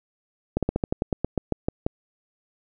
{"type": "slowing click train", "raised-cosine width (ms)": 2, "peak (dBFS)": -9, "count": 13, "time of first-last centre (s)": [0.57, 1.865], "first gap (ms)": 57, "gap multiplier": 1.11, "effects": []}